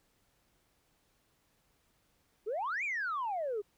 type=exponential two-way sweep; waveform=sine; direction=up then down; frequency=392 to 2487 to 392 Hz; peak=-31 dBFS; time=2.46-3.62 s; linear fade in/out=20 ms; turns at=2.84 s; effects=tanh soft clip ceiling -29 dBFS + pink hiss -73 dBFS RMS until 3.77 s